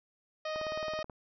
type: harmonic tone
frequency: 622.3 Hz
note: D#5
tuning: in tune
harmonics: 1 / 2 / 3 / 4 / 5 / 6 / 7 / 8 / 9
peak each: -35 / -41 / -45 / -47 / -49 / -51 / -52 / -53 / -54 dBFS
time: 0.45-1.03 s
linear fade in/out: 5 ms
type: click train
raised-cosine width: 1 ms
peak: -29 dBFS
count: 11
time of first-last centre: 0.56-1.098 s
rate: 18.6 Hz
effects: none